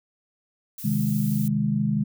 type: noise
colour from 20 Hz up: violet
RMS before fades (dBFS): -37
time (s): 0.78-1.48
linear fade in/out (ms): 2
type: chord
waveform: sine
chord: Ab major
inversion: first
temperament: equal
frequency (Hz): 130.81 / 155.56 / 207.7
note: C3 / Eb3 / Ab3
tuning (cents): 0 / 0 / 0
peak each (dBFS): -27 / -26 / -23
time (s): 0.84-2.04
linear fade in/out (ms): 10
effects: none